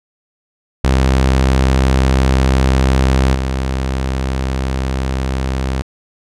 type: tone with level steps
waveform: sawtooth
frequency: 65.7 Hz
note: C2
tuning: 8 cents sharp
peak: -6 / -12 dBFS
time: 0.84-5.82 s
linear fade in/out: 0 ms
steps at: 3.34 s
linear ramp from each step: 10 ms
effects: low-pass 8000 Hz 12 dB/octave